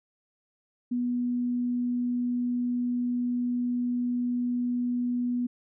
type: tone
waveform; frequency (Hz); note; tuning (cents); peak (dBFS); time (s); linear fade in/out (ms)
sine; 244.5; B3; -17; -25; 0.91-5.47; 10
effects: none